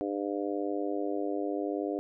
harmonic tone, 100.5 Hz, G2, 44 cents sharp, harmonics 3 / 4 / 5 / 6 / 7, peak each -33 / -35 / -37 / -39 / -40 dBFS, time 0.01-1.99 s, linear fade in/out 0 ms, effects none

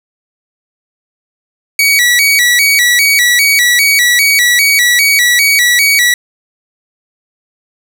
sawtooth tone with vibrato, 2093 Hz, C7, in tune, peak -3 dBFS, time 1.79-6.14 s, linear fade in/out 2 ms, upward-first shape square, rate 2.5 Hz, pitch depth 130 cents each way, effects none

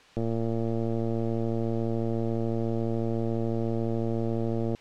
click train, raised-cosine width 2 ms, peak -17 dBFS, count 523, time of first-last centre 0.17-4.749 s, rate 114 Hz, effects white hiss -54 dBFS RMS until 4.8 s + low-pass 4000 Hz 12 dB/octave

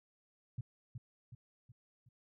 sine tone with echo, 121.5 Hz, B2, 28 cents flat, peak -36 dBFS, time 0.58-0.61 s, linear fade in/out 5 ms, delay 370 ms, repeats 4, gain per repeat -6 dB, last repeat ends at 2.09 s, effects none

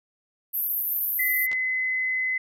pink band-pass noise, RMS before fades -27 dBFS, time 0.53-1.47 s, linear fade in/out 20 ms, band 12000 to 14000 Hz, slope 96 dB/octave
sine tone, 2033 Hz, B6, 50 cents sharp, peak -23 dBFS, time 1.19-2.38 s, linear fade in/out 5 ms
clicks, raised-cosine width 0.2 ms, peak -21 dBFS, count 2, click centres 1.516 / 1.53 s
effects none

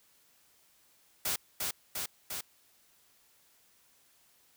white noise with echo, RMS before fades -32 dBFS, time 1.25-1.36 s, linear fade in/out 5 ms, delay 350 ms, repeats 3, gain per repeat -2 dB, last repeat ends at 2.41 s, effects white hiss -66 dBFS RMS until 4.56 s

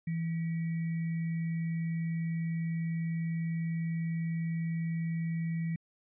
sine tone with sample-and-hold, 165 Hz, E3, 2 cents sharp, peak -30 dBFS, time 0.07-5.76 s, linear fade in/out 5 ms, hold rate 2100 Hz, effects resampled to 8000 Hz

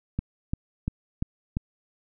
click train, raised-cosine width 5 ms, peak -14 dBFS, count 5, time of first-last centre 0.19-1.569 s, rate 2.9 Hz, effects none

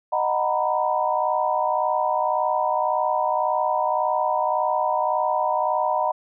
sine chord, B major seventh, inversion first, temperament just, 617.4 / 740.8 / 926 / 987.8 Hz, D#5 / F#5 / A#5 / B5, -14 / +2 / -12 / 0 cents, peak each -25 dBFS, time 0.12-6.12 s, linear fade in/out 10 ms, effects none

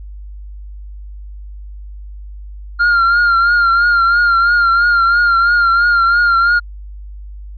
triangle tone with vibrato, 1396.9 Hz, F6, in tune, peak -7 dBFS, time 2.79-6.6 s, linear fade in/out 20 ms, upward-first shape triangle, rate 3 Hz, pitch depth 54 cents each way, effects added 50 Hz sine -28 dBFS peak until 7.57 s + resampled to 11025 Hz

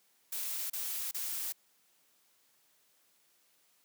blue noise bursts, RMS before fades -37 dBFS, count 3, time 0.32-1.524 s, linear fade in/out 5 ms, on 380 ms, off 32 ms, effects white hiss -70 dBFS RMS until 3.84 s + high-pass 150 Hz 12 dB/octave

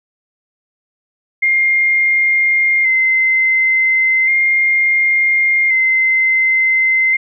sine tone with vibrato, 2093 Hz, C7, in tune, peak -10 dBFS, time 1.42-7.17 s, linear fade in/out 10 ms, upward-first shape square, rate 0.35 Hz, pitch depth 21 cents each way, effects none

